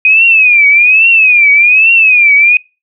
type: tone with vibrato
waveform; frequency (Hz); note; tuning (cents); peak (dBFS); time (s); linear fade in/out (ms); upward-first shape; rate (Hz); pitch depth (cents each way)
sine; 2489; D#7; 0; -3; 0.05-2.57; 2; triangle; 1.2; 180
effects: noise-tail reverb RT60 0.3 s tail -26 dB re dry